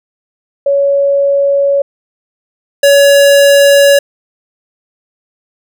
sine / square tone pair in turn, 560 / 563.6 Hz, C#5 / C#5, +18 / +29 cents, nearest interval unison, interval 11 cents, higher second, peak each -7 / -4 dBFS, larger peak second, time 0.66-1.82 / 2.83-3.99 s, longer neither, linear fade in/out 5 ms, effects none

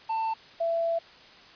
triangle / sine tone pair in turn, 892 / 668.2 Hz, A5 / E5, +23 / +23 cents, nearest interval perfect fourth, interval 500 cents, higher first, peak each -24 dBFS, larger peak neither, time 0.09-0.34 / 0.6-0.99 s, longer second, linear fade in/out 10 ms, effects white hiss -51 dBFS RMS until 1.55 s + resampled to 11025 Hz

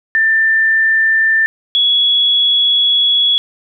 sine tone pair in turn, 1783 / 3366 Hz, A6 / G#7, +22 / +23 cents, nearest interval major seventh, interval 1101 cents, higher second, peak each -9 dBFS, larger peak neither, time 0.15-1.46 / 1.75-3.38 s, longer second, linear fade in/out 0 ms, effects none

